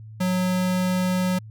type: tone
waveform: square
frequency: 183.2 Hz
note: F#3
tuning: 17 cents flat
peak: -21 dBFS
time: 0.2-1.39 s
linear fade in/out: 10 ms
effects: added 109 Hz sine -38 dBFS peak until 1.5 s